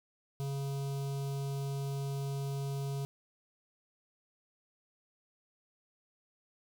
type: tone with notch filter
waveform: square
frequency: 138.59 Hz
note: C#3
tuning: in tune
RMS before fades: -36 dBFS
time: 0.4-3.05 s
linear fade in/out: 0 ms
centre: 1800 Hz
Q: 0.72
effects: none